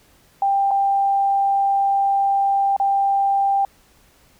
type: tone with dropouts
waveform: sine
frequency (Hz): 791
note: G5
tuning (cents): +15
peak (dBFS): -15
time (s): 0.42-3.65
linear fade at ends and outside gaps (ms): 2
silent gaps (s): 0.709-0.713 / 2.765-2.799
effects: pink hiss -55 dBFS RMS until 4.39 s